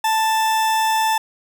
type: tone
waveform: 40% pulse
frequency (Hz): 882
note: A5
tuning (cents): +4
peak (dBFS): -15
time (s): 0.04-1.18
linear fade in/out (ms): 5
effects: none